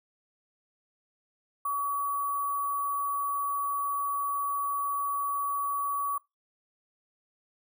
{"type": "tone with sample-and-hold", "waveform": "sine", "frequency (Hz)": 1132, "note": "C#6", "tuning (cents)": 36, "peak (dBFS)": -27, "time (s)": [1.65, 6.18], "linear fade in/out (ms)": 5, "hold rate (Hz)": 11025, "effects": ["noise-tail reverb RT60 0.2 s tail -22 dB re dry"]}